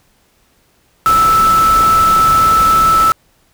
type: tone in noise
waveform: sine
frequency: 1316 Hz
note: E6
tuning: 3 cents flat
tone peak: -7 dBFS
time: 1.06-3.12 s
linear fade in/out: 0 ms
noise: pink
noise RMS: -21 dBFS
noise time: 1.06-3.12 s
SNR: +11 dB
effects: pink hiss -55 dBFS RMS until 3.53 s